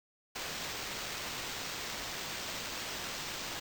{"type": "noise with sample-and-hold", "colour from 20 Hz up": "blue", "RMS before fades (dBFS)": -40, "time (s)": [0.35, 3.6], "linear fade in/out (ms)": 10, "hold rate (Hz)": 11025, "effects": []}